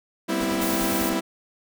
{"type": "chord", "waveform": "sawtooth", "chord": "C major seventh", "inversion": "second", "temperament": "equal with one note detuned", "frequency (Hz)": [196, 242.3, 261.6, 329.6], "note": ["G3", "B3", "C4", "E4"], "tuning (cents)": [0, -33, 0, 0], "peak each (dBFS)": [-25, -27, -26, -22], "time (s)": [0.28, 1.21], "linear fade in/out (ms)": 20}
{"type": "noise with tremolo", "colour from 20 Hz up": "pink", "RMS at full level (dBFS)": -34, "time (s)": [0.4, 1.14], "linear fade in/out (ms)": 5, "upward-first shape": "sine", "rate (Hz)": 9.9, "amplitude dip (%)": 75}
{"type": "noise", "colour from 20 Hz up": "blue", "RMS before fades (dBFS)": -30, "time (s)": [0.61, 1.1], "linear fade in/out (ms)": 10}
{"effects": []}